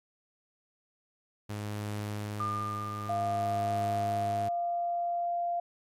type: tone with tremolo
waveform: sawtooth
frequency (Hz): 104.4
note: G#2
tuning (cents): +10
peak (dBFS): -29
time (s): 1.49-4.49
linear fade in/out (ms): 10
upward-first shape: triangle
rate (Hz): 0.53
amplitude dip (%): 40
type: tone with exponential decay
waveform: sine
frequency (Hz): 1206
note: D6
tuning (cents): +46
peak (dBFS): -29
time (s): 2.4-5.26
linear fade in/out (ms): 2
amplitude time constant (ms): 620
type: tone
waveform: sine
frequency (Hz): 694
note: F5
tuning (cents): -11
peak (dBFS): -28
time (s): 3.09-5.6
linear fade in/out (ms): 5
effects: MP3 64 kbps